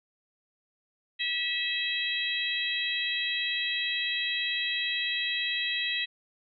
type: harmonic tone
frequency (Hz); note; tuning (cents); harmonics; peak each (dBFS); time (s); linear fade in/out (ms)
649; E5; -27; 3 / 4 / 5 / 6; -33 / -33 / -33 / -33; 1.19-6.06; 20
effects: none